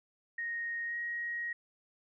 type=tone with pitch glide; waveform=sine; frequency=1864.7 to 1887.5 Hz; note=A#6 to A#6; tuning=0 to +21 cents; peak=-34 dBFS; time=0.38-1.53 s; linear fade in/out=5 ms; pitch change=+21 cents; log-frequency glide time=0.86-0.96 s; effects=none